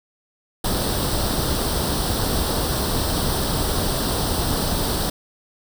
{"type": "noise with comb filter", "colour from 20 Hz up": "pink", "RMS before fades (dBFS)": -22, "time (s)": [0.64, 5.1], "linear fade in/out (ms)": 5, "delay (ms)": 0.22, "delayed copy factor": 0.7, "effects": []}